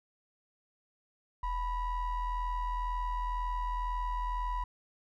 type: ring-modulated tone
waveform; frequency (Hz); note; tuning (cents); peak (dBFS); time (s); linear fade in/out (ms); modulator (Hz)
triangle; 474; A#4; +29; -26; 1.43-4.64; 5; 515
effects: none